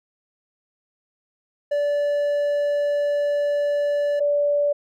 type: tone pair in turn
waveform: triangle / sine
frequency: 580 / 580 Hz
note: D5 / D5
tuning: -22 / -22 cents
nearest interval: unison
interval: 0 cents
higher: neither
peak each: -17 dBFS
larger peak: neither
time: 1.71-4.2 / 4.2-4.73 s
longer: first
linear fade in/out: 10 ms
effects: none